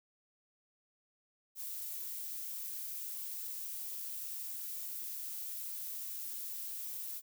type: noise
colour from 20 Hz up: violet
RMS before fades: -42 dBFS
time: 1.55-7.22 s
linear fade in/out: 50 ms
effects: none